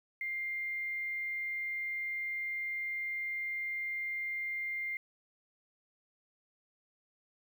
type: tone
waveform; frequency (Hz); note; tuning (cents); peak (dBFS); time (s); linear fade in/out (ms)
sine; 2100; C7; +6; -34; 0.21-4.97; 2
effects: 10-bit